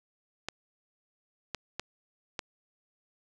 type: clicks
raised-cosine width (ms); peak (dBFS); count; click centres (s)
0.2; -16; 4; 0.486 / 1.547 / 1.796 / 2.392
effects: none